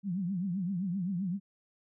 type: tone with vibrato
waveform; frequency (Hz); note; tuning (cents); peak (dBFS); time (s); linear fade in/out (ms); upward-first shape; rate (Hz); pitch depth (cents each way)
sine; 185; F#3; 0; -30; 0.03-1.4; 50; triangle; 7.7; 190
effects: none